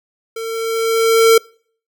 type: tone with level ramp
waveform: square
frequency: 452.4 Hz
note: A4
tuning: 48 cents sharp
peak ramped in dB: -24 to -6 dBFS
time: 0.36-1.38 s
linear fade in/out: 5 ms
effects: noise-tail reverb RT60 0.5 s tail -26 dB re dry